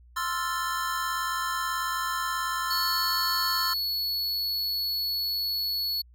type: chord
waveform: square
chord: F major seventh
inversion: second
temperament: equal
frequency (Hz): 1046.5 / 1318.5 / 1396.9 / 1760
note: C6 / E6 / F6 / A6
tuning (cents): 0 / 0 / 0 / 0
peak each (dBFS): -32 / -33 / -36 / -36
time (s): 0.16-3.74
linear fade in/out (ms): 10
type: tone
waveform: square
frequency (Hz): 4399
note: C#8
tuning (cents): -14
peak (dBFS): -27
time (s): 2.7-6.02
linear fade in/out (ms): 10
effects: added 60 Hz sine -51 dBFS peak until 6.14 s